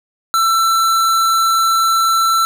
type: tone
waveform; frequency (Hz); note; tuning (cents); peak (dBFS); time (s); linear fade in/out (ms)
square; 1338; E6; +25; -12; 0.34-2.45; 0
effects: none